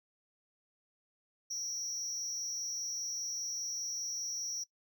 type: tone with amplitude modulation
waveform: triangle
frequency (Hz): 5690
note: F8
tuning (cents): +31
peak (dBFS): -31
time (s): 1.5-4.64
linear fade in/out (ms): 10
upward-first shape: sine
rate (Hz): 245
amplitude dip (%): 100
effects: noise-tail reverb RT60 0.1 s tail -19 dB re dry